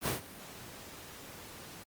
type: noise with ADSR envelope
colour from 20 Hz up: pink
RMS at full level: -30 dBFS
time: 0.01-1.84 s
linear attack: 65 ms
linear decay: 130 ms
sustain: -18 dB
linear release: 20 ms
effects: high-pass 80 Hz 12 dB/octave + Opus 32 kbps